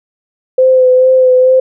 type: tone with vibrato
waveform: sine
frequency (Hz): 513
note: C5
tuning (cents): -34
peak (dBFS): -4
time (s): 0.58-1.6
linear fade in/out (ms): 5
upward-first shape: sine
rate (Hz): 2.3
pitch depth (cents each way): 21
effects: none